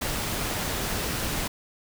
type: noise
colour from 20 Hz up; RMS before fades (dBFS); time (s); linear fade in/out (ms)
pink; -29; 0.01-1.48; 10
effects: none